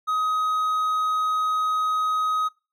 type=tone; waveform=triangle; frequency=1260 Hz; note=D#6; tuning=21 cents sharp; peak=-19 dBFS; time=0.07-2.49 s; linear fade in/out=20 ms; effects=noise-tail reverb RT60 0.3 s tail -23 dB re dry